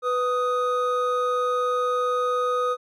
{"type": "tone pair together", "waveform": "triangle", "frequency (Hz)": [496.4, 1248], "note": ["B4", "D#6"], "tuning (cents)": [9, 5], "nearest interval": "octave + major third", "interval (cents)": 1596, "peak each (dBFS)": -22, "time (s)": [0.02, 2.77], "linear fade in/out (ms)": 50, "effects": []}